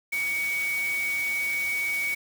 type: tone in noise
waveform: sine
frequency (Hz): 2247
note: C#7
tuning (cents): +23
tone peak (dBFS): -25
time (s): 0.12-2.15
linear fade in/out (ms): 10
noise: white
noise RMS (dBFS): -38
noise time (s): 0.12-2.15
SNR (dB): +10
effects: none